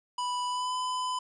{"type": "tone with pitch glide", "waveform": "square", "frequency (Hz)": [987.8, 1007.4], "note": ["B5", "B5"], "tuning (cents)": [0, 34], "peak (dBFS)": -30, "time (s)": [0.18, 1.19], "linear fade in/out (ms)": 5, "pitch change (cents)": 34, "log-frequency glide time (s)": [0.46, 0.75], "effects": ["resampled to 22050 Hz", "10-bit"]}